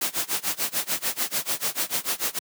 white noise with tremolo, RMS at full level -24 dBFS, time 0.01-2.39 s, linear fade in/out 5 ms, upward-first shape sine, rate 6.8 Hz, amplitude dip 95%, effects high-pass 150 Hz 12 dB/octave

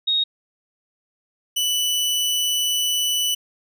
sine / sawtooth tone pair in turn, 3747 / 2974 Hz, A#7 / F#7, +8 / +8 cents, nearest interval major third, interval 400 cents, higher first, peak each -17 / -16 dBFS, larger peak second, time 0.07-0.24 / 1.56-3.35 s, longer second, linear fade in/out 10 ms, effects none

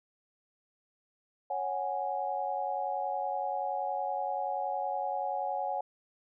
sine chord, C# suspended fourth, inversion none, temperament equal, 554.4 / 740 / 830.6 Hz, C#5 / F#5 / G#5, 0 / 0 / 0 cents, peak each -37 / -34 / -34 dBFS, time 1.5-5.81 s, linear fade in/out 5 ms, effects none

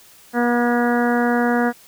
harmonic tone with a mistuned harmonic, 240.5 Hz, B3, 46 cents flat, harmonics 1 / 2 / 3 / 4 / 5 / 6 / 7 / 8, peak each -18 / -22 / -23 / -29 / -31 / -27 / -27 / -33 dBFS, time 0.33-1.73 s, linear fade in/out 50 ms, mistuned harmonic 7, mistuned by -16 cents, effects white hiss -48 dBFS RMS until 1.87 s

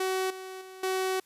sawtooth tone with level steps, 376.5 Hz, F#4, 30 cents sharp, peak -23 / -35 / -40 / -23 dBFS, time 0-1.2 s, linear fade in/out 5 ms, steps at 0.3 / 0.61 / 0.83 s, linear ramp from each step 5 ms, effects white hiss -64 dBFS RMS until 1.25 s + resampled to 32000 Hz

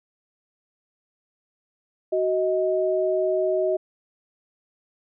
sine tone pair together, 374 / 629 Hz, F#4 / D#5, +19 / +19 cents, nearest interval major sixth, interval 900 cents, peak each -23 / -22 dBFS, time 2.12-3.77 s, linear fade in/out 10 ms, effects none

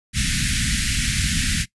pink band-stop noise, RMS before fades -21 dBFS, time 0.13-1.66 s, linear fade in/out 50 ms, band 250 to 1600 Hz, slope 48 dB/octave, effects noise-tail reverb RT60 0.1 s tail -19 dB re dry + resampled to 24000 Hz

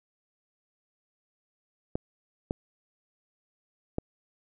clicks, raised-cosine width 2 ms, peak -15 dBFS, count 3, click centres 1.955 / 2.509 / 3.984 s, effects none

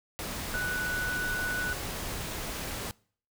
sine tone in noise, 1481 Hz, F#6, 1 cent sharp, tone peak -30 dBFS, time 0.54-1.73 s, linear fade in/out 0 ms, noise pink, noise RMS -36 dBFS, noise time 0.19-2.91 s, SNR +3 dB, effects noise-tail reverb RT60 0.5 s tail -24 dB re dry

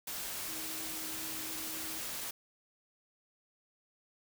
sine tone in noise, 317.5 Hz, D#4, 35 cents sharp, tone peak -49 dBFS, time 0.48-1.99 s, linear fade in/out 5 ms, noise white, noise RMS -40 dBFS, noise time 0.07-2.31 s, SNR -12 dB, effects none

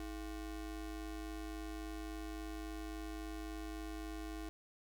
square ring-modulated tone, 185.8 Hz, F#3, 7 cents sharp, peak -40 dBFS, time 0-4.49 s, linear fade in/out 0 ms, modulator 134 Hz, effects 13-bit

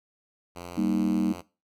5% pulse tone with pitch glide, 87.31 to 87.87 Hz, F2 to F2, 0 to +11 cents, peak -27 dBFS, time 0.55-1.42 s, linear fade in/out 20 ms, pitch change +11 cents, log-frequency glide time 0.74-0.95 s
sine chord, Eb major, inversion first, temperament just, 194.45 / 233.3 / 311.1 Hz, G3 / Bb3 / Eb4, -14 / +2 / 0 cents, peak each -27 dBFS, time 0.77-1.33 s, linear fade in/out 10 ms
effects noise-tail reverb RT60 0.3 s tail -19 dB re dry

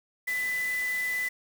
sine tone in noise, 1999 Hz, B6, 20 cents sharp, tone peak -27 dBFS, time 0.27-1.29 s, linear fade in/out 10 ms, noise white, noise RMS -41 dBFS, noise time 0.27-1.29 s, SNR +11 dB, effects none

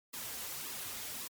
white noise with flanger, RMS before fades -42 dBFS, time 0.13-1.28 s, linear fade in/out 10 ms, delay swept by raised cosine 1.3 to 6.5 ms, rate 1.8 Hz, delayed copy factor -0.9, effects MP3 96 kbps

